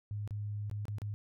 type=tone with dropouts; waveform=sine; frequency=103.83 Hz; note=G#2; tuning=in tune; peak=-35 dBFS; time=0.11-1.14 s; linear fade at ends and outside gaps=0 ms; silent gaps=0.276-0.308 / 0.698-0.713 / 0.854-0.882 / 0.984-1.018 s; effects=none